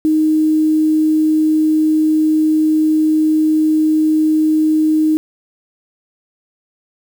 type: tone with quantisation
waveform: sine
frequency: 311.1 Hz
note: D#4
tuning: in tune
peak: -10 dBFS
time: 0.05-5.17 s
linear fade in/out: 0 ms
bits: 6
effects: none